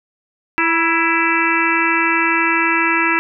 harmonic tone with a mistuned harmonic, 332.2 Hz, E4, 13 cents sharp, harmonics 1 / 3 / 4 / 5 / 6 / 7 / 8, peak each -21 / -21 / -21 / -21 / -21 / -21 / -21 dBFS, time 0.58-3.19 s, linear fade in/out 0 ms, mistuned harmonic 3, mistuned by -42 cents, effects none

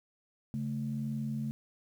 sine tone pair together, 138.59 / 220 Hz, C#3 / A3, 0 / 0 cents, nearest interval minor sixth, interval 800 cents, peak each -35 / -34 dBFS, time 0.54-1.51 s, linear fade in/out 0 ms, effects tanh soft clip ceiling -24 dBFS + 10-bit

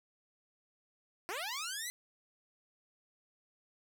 10% pulse linear sweep, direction up, 328.4 to 2049 Hz, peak -29 dBFS, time 1.29-1.9 s, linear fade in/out 0 ms, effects none

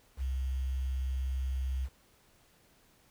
sine tone with quantisation, 65.41 Hz, C2, in tune, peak -30 dBFS, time 0.17-1.89 s, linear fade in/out 50 ms, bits 9, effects pink hiss -65 dBFS RMS until 3.1 s

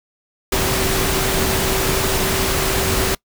sine tone in noise, 383.2 Hz, G4, 39 cents flat, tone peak -24 dBFS, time 0.52-3.15 s, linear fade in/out 5 ms, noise pink, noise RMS -19 dBFS, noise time 0.52-3.15 s, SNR -8 dB, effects noise-tail reverb RT60 0.1 s tail -24 dB re dry

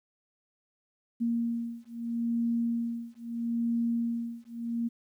sine beating tone pair, 233.1 / 233.87 Hz, A#3 / A#3, 0 / +6 cents, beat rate 0.77 Hz, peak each -31 dBFS, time 1.2-4.89 s, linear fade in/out 20 ms, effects 11-bit

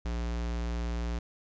square tone, 58.5 Hz, A#1, 7 cents sharp, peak -31 dBFS, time 0.05-1.19 s, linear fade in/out 5 ms, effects resampled to 16000 Hz + 12-bit

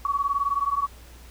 sine beating tone pair, 1118 / 1137 Hz, C#6 / C#6, +14 / +44 cents, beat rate 19 Hz, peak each -25 dBFS, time 0.05-0.87 s, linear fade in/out 2 ms, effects added 60 Hz sine -45 dBFS peak until 1.3 s + pink hiss -51 dBFS RMS until 1.3 s

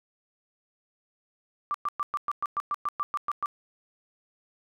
sine tone bursts, 1174.7 Hz, D6, in tune, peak -25 dBFS, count 13, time 1.71-3.459 s, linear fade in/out 0 ms, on 33 ms, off 110 ms, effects none

